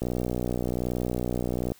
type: click train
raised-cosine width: 2 ms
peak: -15 dBFS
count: 105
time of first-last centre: 0.02-1.719 s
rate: 61.2 Hz
effects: white hiss -56 dBFS RMS until 1.79 s